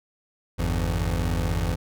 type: tone pair together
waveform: 25% pulse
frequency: 50.41 / 84.6 Hz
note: G1 / E2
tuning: +49 / +45 cents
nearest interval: major sixth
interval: 896 cents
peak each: -22 dBFS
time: 0.58-1.76 s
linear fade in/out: 20 ms
effects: none